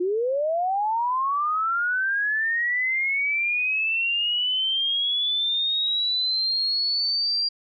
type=linear sweep; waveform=sine; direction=up; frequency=344.4 to 4774 Hz; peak=-21 dBFS; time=0-7.49 s; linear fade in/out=10 ms; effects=none